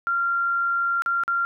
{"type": "tone with dropouts", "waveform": "sine", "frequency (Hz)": 1383, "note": "F6", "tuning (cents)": -17, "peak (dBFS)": -20, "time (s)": [0.07, 1.45], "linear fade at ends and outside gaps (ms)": 0, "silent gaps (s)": [[1.021, 1.061], [1.236, 1.279]], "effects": []}